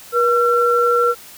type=tone pair together; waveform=sine; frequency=479.9 / 1356 Hz; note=B4 / E6; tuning=-50 / +49 cents; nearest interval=octave + tritone; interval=1799 cents; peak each=-15 dBFS; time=0.12-1.15 s; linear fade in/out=50 ms; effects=white hiss -40 dBFS RMS until 1.37 s